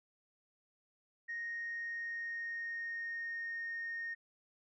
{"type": "tone with pitch glide", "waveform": "sine", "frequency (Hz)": [1864, 1846.9], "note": ["A#6", "A#6"], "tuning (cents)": [-1, -17], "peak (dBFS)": -37, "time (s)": [1.28, 4.15], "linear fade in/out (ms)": 20, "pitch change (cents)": -16, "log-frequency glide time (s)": [1.39, 3.63], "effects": ["tanh soft clip ceiling -34 dBFS"]}